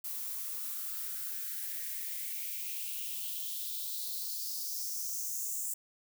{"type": "noise with high-pass filter sweep", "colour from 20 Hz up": "violet", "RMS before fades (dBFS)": -38, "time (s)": [0.04, 5.74], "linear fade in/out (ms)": 5, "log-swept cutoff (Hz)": [930, 7500], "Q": 4.2, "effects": []}